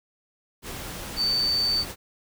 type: tone in noise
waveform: sine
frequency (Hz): 4562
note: C#8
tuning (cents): +49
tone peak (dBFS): -21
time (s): 1.16-1.85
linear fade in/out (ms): 50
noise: pink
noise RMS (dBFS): -36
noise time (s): 0.62-1.96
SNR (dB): +12
effects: none